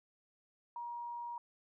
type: tone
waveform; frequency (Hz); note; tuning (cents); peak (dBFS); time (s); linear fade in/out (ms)
sine; 950; A#5; +33; -40; 0.76-1.38; 2
effects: none